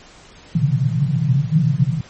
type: band-pass noise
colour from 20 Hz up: pink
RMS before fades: -17 dBFS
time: 0.55-2.01 s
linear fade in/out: 5 ms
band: 120 to 170 Hz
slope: 96 dB/octave
effects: pink hiss -44 dBFS RMS until 2.09 s + MP3 32 kbps